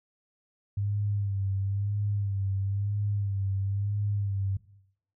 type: tone with vibrato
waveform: sine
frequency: 100 Hz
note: G2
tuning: 35 cents sharp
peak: -26 dBFS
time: 0.77-4.57 s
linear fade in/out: 5 ms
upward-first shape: sine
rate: 1 Hz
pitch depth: 50 cents each way
effects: noise-tail reverb RT60 0.7 s tail -17 dB re dry